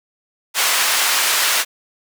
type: band-pass noise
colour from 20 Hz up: pink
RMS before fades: -17 dBFS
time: 0.54-1.65 s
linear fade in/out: 50 ms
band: 1200 to 16000 Hz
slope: 12 dB/octave
effects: none